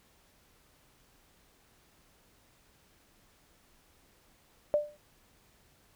sine tone with exponential decay, 593 Hz, D5, 17 cents sharp, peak -20 dBFS, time 4.74-4.97 s, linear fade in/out 0 ms, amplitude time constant 49 ms, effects pink hiss -65 dBFS RMS until 5.95 s

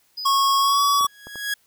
triangle tone, 4978 Hz, D#8, in tune, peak -27 dBFS, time 0.17-1 s, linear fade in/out 10 ms
square tone with pitch glide, 1098 to 1132.1 Hz, C#6 to C#6, -17 to +36 cents, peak -17 dBFS, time 0.25-1.07 s, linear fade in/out 10 ms, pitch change +53 cents, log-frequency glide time 0.59-0.82 s
sawtooth tone with exponential growth, 1661.2 Hz, G#6, in tune, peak -17 dBFS, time 0.98-1.54 s, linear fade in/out 5 ms, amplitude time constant 120 ms
clicks, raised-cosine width 1 ms, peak -25 dBFS, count 4, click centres 1.01 / 1.046 / 1.27 / 1.357 s
effects white hiss -62 dBFS RMS until 1.66 s

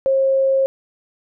sine tone, 537 Hz, C5, 45 cents sharp, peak -13 dBFS, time 0.06-0.66 s, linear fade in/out 0 ms, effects none

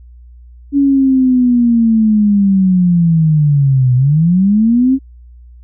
sine linear two-way sweep, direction down then up, 283.8 to 123.47 to 272.6 Hz, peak -7 dBFS, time 0.72-4.99 s, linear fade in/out 50 ms, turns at 3.95 s, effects added 60 Hz sine -35 dBFS peak until 5.63 s

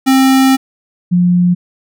square / sine tone pair in turn, 265.1 / 177.39 Hz, C4 / F3, +23 / +27 cents, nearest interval perfect fifth, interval 696 cents, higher first, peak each -7 dBFS, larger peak neither, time 0.06-0.57 / 1.11-1.55 s, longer first, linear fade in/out 20 ms, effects none

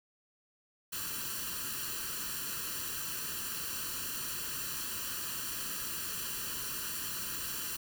white noise with comb filter, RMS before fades -38 dBFS, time 0.92-7.77 s, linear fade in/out 10 ms, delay 0.69 ms, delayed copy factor +0.8, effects none

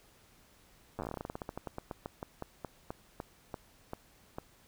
slowing click train, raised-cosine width 1 ms, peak -24 dBFS, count 30, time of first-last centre 0.99-4.385 s, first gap 9 ms, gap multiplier 1.15, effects pink hiss -63 dBFS RMS until 4.67 s

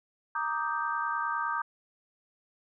sine chord, Eb major seventh, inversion second, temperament equal, 932.3 / 1174.7 / 1244.5 / 1568 Hz, Bb5 / D6 / Eb6 / G6, 0 / 0 / 0 / 0 cents, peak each -34 dBFS, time 0.35-1.62 s, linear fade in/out 5 ms, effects none

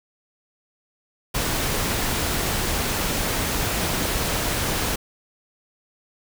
pink noise, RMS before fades -24 dBFS, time 1.34-4.96 s, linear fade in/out 10 ms, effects none

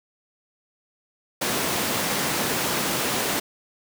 pink high-pass noise, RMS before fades -25 dBFS, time 1.41-3.4 s, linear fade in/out 10 ms, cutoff 180 Hz, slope 12 dB/octave, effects none

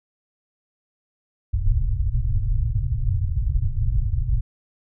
pink low-pass noise, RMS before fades -21 dBFS, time 1.53-4.41 s, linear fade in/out 10 ms, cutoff 130 Hz, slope 96 dB/octave, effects none

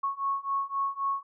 sine beating tone pair, 1100 / 1103.8 Hz, C#6 / C#6, -14 / -8 cents, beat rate 3.8 Hz, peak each -31 / -30 dBFS, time 0.03-1.23 s, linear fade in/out 10 ms, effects none

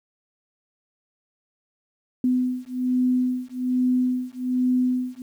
sine beating tone pair, 251.5 / 252.7 Hz, B3 / B3, +32 / +40 cents, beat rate 1.2 Hz, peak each -23 dBFS, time 2.24-5.22 s, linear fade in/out 2 ms, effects 9-bit

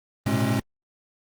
square tone cluster, 108 / 120.2 / 131.1 / 211 / 271.3 Hz, A2 / B2 / C3 / G#3 / C#4, -32 / -46 / +4 / +28 / -37 cents, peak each -28 / -28 / -31 / -27 / -28 dBFS, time 0.26-0.6 s, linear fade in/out 5 ms, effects Opus 24 kbps

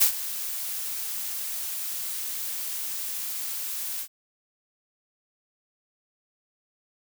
blue noise with ADSR envelope, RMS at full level -17 dBFS, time 0-4.08 s, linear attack 18 ms, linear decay 96 ms, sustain -15 dB, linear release 69 ms, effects none

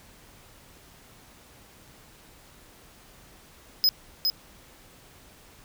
square tone with echo, 5060 Hz, D#8, 28 cents sharp, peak -18 dBFS, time 3.84-3.89 s, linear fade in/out 0 ms, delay 410 ms, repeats 1, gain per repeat -4 dB, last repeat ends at 4.3 s, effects pink hiss -53 dBFS RMS until 5.64 s

